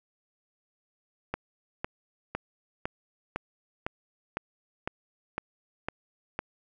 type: click train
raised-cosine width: 0.5 ms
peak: -15 dBFS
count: 11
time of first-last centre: 1.34-6.391 s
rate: 1.98 Hz
effects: none